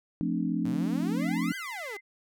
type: chord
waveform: sine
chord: D minor seventh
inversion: first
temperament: equal with one note detuned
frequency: 174.61 / 220 / 261.6 / 297.8 Hz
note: F3 / A3 / C4 / D4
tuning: 0 / 0 / 0 / +24 cents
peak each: -31 / -32 / -32 / -32 dBFS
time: 0.21-1.52 s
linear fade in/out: 0 ms
type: exponential two-way sweep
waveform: sawtooth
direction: up then down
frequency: 105.5 to 1638 to 382 Hz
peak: -34 dBFS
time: 0.65-1.97 s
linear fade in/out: 5 ms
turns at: 1.56 s
type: tone with vibrato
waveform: sine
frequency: 2040 Hz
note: C7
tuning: 44 cents flat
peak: -38 dBFS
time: 1.18-2.01 s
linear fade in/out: 50 ms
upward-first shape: triangle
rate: 7.7 Hz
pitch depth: 31 cents each way
effects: none